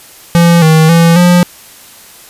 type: tone with pitch steps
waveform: square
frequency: 170.4 / 158.5 / 167.7 / 176.7 Hz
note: F3 / D#3 / E3 / F3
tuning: -42 / +32 / +30 / +21 cents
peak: -4 dBFS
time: 0.35-1.43 s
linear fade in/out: 0 ms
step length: 270 ms
effects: white hiss -36 dBFS RMS until 2.29 s + resampled to 32000 Hz